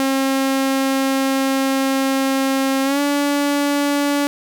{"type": "tone with pitch glide", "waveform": "sawtooth", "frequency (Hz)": [268.9, 286.5], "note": ["C4", "D4"], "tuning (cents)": [47, -43], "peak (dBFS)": -12, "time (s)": [0, 4.27], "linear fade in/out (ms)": 0, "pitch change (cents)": 110, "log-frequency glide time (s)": [2.84, 3], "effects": []}